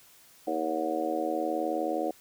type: harmonic tone with a mistuned harmonic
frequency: 79.4 Hz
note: D#2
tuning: 36 cents sharp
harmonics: 3 / 4 / 5 / 6 / 7 / 8 / 9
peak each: -42 / -32 / -39 / -35 / -33 / -42 / -33 dBFS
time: 0.47-2.11 s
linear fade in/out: 5 ms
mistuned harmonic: 9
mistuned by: +34 cents
effects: white hiss -57 dBFS RMS until 2.2 s